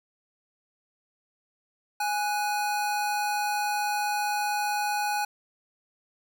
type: tone pair together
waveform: square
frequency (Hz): 830.6 / 1480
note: G#5 / F#6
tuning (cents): 0 / 0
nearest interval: minor seventh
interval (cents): 1000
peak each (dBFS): -27 / -34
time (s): 2-5.25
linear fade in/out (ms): 5
effects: none